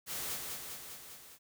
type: noise with echo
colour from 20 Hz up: white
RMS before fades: -39 dBFS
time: 0.06-0.39 s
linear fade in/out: 50 ms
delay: 200 ms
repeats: 5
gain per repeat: -3 dB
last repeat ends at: 1.39 s
effects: none